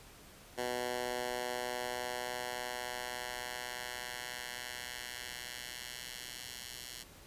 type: tone with high-pass filter sweep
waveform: 10% pulse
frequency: 123.47 Hz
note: B2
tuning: in tune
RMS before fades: -41 dBFS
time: 0.57-7.04 s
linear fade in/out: 20 ms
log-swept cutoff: 400 to 3500 Hz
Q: 0.8
effects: pink hiss -56 dBFS RMS until 7.26 s + resampled to 32000 Hz